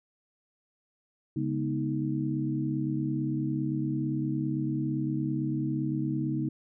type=tone cluster; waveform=sine; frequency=139.1 / 207.3 / 245 / 314.5 Hz; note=C#3 / G#3 / B3 / D#4; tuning=+6 / -3 / -14 / +19 cents; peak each=-31 / -37 / -34 / -31 dBFS; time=1.36-6.49 s; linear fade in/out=5 ms; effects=none